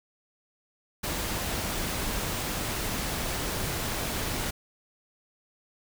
pink noise, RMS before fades -31 dBFS, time 1.03-4.51 s, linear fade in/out 10 ms, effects none

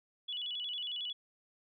sine tone with vibrato, 3164 Hz, G7, 15 cents sharp, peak -36 dBFS, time 0.28-1.13 s, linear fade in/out 10 ms, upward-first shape square, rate 11 Hz, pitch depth 120 cents each way, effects none

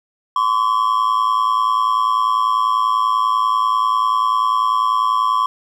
triangle ring-modulated tone, 1082 Hz, C#6, 42 cents flat, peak -9 dBFS, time 0.36-5.46 s, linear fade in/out 0 ms, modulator 55.1 Hz, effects none

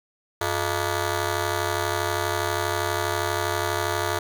10% pulse ring-modulated tone, 261.6 Hz, C4, in tune, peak -12 dBFS, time 0.41-4.19 s, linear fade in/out 5 ms, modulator 167 Hz, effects none

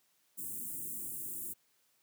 white band-stop noise, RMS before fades -41 dBFS, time 0.37-1.54 s, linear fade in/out 20 ms, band 370 to 7800 Hz, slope 48 dB/octave, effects white hiss -73 dBFS RMS until 2.02 s + high-pass 100 Hz 12 dB/octave

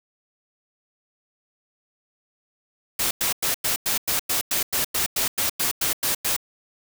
white noise bursts, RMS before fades -23 dBFS, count 16, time 2.99-6.365 s, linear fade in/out 5 ms, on 120 ms, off 97 ms, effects none

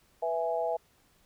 sine chord, E major, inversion second, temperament equal, 493.9 / 659.3 / 830.6 Hz, B4 / E5 / G#5, 0 / 0 / 0 cents, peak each -33 / -30 / -34 dBFS, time 0.22-0.77 s, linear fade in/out 10 ms, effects pink hiss -66 dBFS RMS until 1.25 s

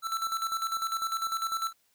square tone with tremolo, 1332 Hz, E6, 18 cents sharp, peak -28 dBFS, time 0.02-1.73 s, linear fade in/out 50 ms, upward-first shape square, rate 10 Hz, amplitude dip 60%, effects white hiss -70 dBFS RMS until 1.94 s

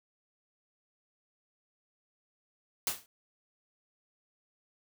white noise with exponential decay, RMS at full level -27 dBFS, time 2.87-3.06 s, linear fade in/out 1 ms, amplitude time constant 40 ms, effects none

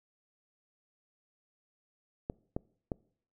clicks, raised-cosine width 2 ms, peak -20 dBFS, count 3, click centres 2.299 / 2.565 / 2.918 s, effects noise-tail reverb RT60 0.6 s tail -25 dB re dry

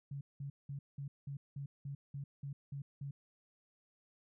sine tone bursts, 140 Hz, C#3, 18 cents sharp, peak -40 dBFS, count 11, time 0.11-3.11 s, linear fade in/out 5 ms, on 100 ms, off 190 ms, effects none

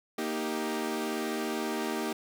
sawtooth chord, Eb major, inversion second, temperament equal, 233.1 / 311.1 / 392 Hz, Bb3 / Eb4 / G4, 0 / 0 / 0 cents, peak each -31 dBFS, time 0.18-2.13 s, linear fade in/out 5 ms, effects none

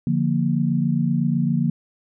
sine chord, Bb major, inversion first, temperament equal, 146.83 / 174.61 / 233.1 Hz, D3 / F3 / Bb3, 0 / 0 / 0 cents, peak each -22 dBFS, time 0.07-1.7 s, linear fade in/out 2 ms, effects none

